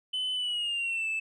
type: tone with pitch glide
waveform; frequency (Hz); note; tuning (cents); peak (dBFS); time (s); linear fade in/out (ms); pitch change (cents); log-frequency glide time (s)
sine; 3023 to 2632; F#7 to E7; +36 to -3; -26; 0.13-1.2; 10; -239; 0.34-1.08
effects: tanh soft clip ceiling -27 dBFS